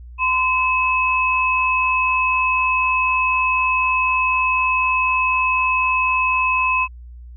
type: tone pair together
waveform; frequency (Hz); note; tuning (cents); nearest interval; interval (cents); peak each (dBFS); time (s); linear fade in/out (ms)
sine; 1024 / 2580; C6 / E7; -38 / -38; octave + major third; 1600; -18; 0.18-6.88; 50
effects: added 60 Hz sine -35 dBFS peak until 7.36 s